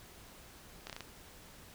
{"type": "slowing click train", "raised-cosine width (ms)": 0.2, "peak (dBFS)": -25, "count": 5, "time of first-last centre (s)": [0.87, 1.007], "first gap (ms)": 27, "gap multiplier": 1.16, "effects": ["pink hiss -55 dBFS RMS until 1.74 s"]}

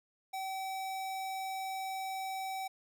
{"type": "tone", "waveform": "square", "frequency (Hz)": 766, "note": "G5", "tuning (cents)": -40, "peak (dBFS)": -37, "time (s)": [0.33, 2.68], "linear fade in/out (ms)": 10, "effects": []}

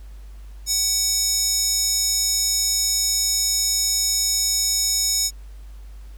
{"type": "tone with high-pass filter", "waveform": "square", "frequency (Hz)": 756, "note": "F#5", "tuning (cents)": 37, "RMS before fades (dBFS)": -21, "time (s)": [0.66, 5.31], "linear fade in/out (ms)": 50, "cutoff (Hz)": 6100, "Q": 6, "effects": ["added 50 Hz sine -36 dBFS peak until 6.17 s", "pink hiss -56 dBFS RMS until 6.17 s"]}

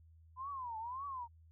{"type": "tone with vibrato", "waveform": "sine", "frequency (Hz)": 998, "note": "B5", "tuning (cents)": 18, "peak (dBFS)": -40, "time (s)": [0.36, 1.28], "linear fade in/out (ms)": 50, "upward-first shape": "triangle", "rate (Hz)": 1.8, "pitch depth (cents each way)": 250, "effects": ["added 81 Hz sine -59 dBFS peak until 1.51 s"]}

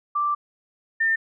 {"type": "tone pair in turn", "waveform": "sine", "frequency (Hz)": [1174.7, 1803.1], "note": ["D6", "A6"], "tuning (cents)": [0, 42], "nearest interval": "perfect fifth", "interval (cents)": 742, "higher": "second", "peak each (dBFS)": [-20, -18], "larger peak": "second", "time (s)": [[0.15, 0.35], [1, 1.16]], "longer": "first", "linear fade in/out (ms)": 10, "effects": []}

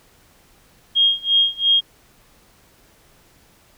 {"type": "tone with tremolo", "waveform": "sine", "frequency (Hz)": 3246, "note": "G#7", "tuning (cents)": -40, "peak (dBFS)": -11, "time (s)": [0.95, 1.81], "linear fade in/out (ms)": 20, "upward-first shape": "sine", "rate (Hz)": 2.9, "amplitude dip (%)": 95, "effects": ["pink hiss -54 dBFS RMS until 3.77 s"]}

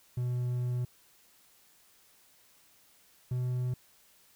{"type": "tone pair in turn", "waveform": "triangle", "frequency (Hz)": [123.47, 125.12], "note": ["B2", "B2"], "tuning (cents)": [0, 23], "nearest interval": "unison", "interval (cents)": 23, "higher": "second", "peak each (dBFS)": [-27, -27], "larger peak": "neither", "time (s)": [[0.17, 0.85], [3.31, 3.74]], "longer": "first", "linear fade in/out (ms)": 5, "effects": ["white hiss -63 dBFS RMS until 4.35 s"]}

